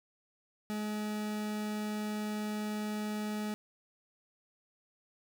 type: tone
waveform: 40% pulse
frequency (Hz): 211.5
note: G#3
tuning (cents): +32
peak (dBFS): -33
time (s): 0.7-3.54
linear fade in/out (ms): 0
effects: none